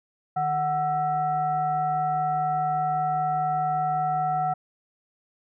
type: tone with frequency modulation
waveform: sine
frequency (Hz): 741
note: F#5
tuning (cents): +2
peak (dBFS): -22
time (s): 0.36-4.54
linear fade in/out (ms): 10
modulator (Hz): 587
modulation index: 0.57
effects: none